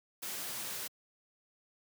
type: noise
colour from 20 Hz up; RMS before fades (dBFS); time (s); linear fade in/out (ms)
white; -40; 0.22-0.88; 10
effects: high-pass 100 Hz 12 dB/octave